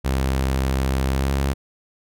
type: tone with pitch glide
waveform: sawtooth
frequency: 66.3 to 68.32 Hz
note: C2 to C#2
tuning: +23 to -25 cents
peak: -15 dBFS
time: 0.04-1.54 s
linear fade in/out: 20 ms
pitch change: +52 cents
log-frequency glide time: 1.1-1.33 s
effects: none